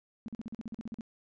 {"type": "tone bursts", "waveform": "sine", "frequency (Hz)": 225, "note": "A3", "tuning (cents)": 39, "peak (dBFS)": -36, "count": 12, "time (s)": [0.26, 1.009], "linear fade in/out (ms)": 0, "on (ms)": 23, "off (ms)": 43, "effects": ["resampled to 16000 Hz"]}